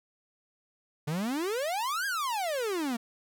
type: exponential two-way sweep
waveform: 45% pulse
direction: up then down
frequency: 142.2 to 1661.2 to 224.2 Hz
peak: -29 dBFS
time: 1.07-2.97 s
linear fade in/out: 10 ms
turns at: 2.06 s
effects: none